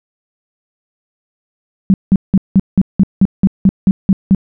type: tone bursts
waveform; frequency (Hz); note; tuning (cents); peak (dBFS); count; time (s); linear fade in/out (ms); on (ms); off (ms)
sine; 192.5; G3; -31; -4; 12; 1.9-4.348; 0; 39; 180
effects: none